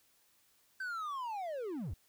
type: linear sweep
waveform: triangle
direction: down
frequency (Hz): 1561 to 55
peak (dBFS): -35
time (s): 0.8-1.94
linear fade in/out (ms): 5
effects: white hiss -70 dBFS RMS until 2.08 s